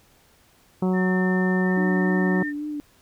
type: harmonic tone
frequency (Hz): 185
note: F#3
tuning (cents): 0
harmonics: 1 / 2 / 3 / 4 / 5 / 6 / 7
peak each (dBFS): -20 / -26 / -34 / -35 / -36 / -41 / -43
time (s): 0.82-2.43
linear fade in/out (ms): 5
type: tone with pitch glide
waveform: sine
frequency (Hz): 1800 to 1811.5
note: A6 to A6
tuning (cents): +39 to +50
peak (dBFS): -28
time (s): 0.93-2.53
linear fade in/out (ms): 50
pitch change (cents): +11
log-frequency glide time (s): 1.59-1.86
type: tone with vibrato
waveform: sine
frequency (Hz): 296.2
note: D4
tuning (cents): +15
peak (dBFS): -27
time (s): 1.77-2.8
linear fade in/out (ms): 0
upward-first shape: sine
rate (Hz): 3.6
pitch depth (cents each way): 29
effects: pink hiss -58 dBFS RMS until 3.01 s